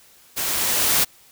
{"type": "noise with level ramp", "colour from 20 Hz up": "white", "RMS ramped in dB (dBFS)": [-25, -17], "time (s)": [0.36, 1.05], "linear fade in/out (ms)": 20, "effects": ["white hiss -52 dBFS RMS until 1.31 s"]}